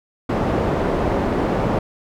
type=low-pass noise; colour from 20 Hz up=white; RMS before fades=-20 dBFS; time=0.29-1.79 s; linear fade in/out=5 ms; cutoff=580 Hz; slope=12 dB/octave; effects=none